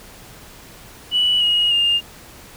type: tone with pitch steps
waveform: sine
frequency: 2953 / 2884 / 2816 Hz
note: F#7 / F#7 / F7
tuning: -4 / -45 / +14 cents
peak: -13 dBFS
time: 1.11-2.01 s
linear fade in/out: 50 ms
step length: 300 ms
effects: tanh soft clip ceiling -9 dBFS + pink hiss -42 dBFS RMS until 2.56 s